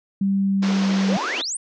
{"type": "tone with pitch glide", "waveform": "sine", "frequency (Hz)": [196, 193.75], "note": ["G3", "G3"], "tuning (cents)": [0, -20], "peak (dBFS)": -17, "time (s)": [0.21, 1.17], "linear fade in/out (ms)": 5, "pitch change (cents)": -20, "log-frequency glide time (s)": [0.39, 0.97]}
{"type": "band-pass noise", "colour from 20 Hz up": "pink", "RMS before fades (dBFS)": -30, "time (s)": [0.62, 1.42], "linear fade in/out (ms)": 10, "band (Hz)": [260, 6300], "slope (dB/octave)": 48}
{"type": "exponential sweep", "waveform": "sine", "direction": "up", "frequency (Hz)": [415.3, 9600], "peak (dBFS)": -24, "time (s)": [1.08, 1.57], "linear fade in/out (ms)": 5}
{"effects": []}